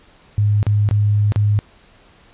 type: tone with dropouts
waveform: sine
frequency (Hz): 103.83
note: G#2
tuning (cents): 0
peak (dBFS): -12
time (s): 0.38-1.59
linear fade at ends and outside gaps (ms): 0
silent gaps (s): 0.629-0.667 / 0.889-0.911 / 1.321-1.36
effects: pink hiss -50 dBFS RMS until 2.33 s + resampled to 8000 Hz